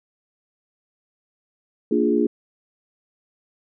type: chord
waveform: sine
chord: Bb dominant seventh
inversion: none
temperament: equal with one note detuned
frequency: 230.7 / 293.7 / 349.2 / 415.3 Hz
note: Bb3 / D4 / F4 / Ab4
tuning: -18 / 0 / 0 / 0 cents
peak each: -22 dBFS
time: 1.91-2.27 s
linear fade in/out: 5 ms
effects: none